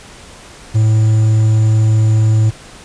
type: tone with quantisation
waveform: triangle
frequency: 109.4 Hz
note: A2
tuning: 9 cents flat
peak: -6 dBFS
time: 0.74-2.51 s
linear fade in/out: 20 ms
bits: 6
effects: pink hiss -37 dBFS RMS until 2.84 s + resampled to 22050 Hz